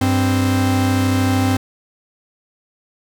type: tone pair together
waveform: 45% pulse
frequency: 98.1 / 261.1 Hz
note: G2 / C4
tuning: +2 / -3 cents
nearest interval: octave + perfect fourth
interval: 1695 cents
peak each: -17 dBFS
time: 0.01-1.57 s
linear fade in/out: 5 ms
effects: none